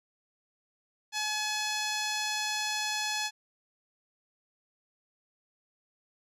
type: tone with low-pass filter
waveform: 10% pulse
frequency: 851 Hz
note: G#5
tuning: 42 cents sharp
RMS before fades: -32 dBFS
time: 1.12-3.31 s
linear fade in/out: 50 ms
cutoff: 8100 Hz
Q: 2.8
effects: none